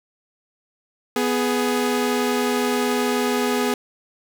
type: tone pair together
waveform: sawtooth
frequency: 248.1 / 417.3 Hz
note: B3 / G#4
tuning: +8 / +8 cents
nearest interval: major sixth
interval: 900 cents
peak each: -18 dBFS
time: 1.16-3.74 s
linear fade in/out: 2 ms
effects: none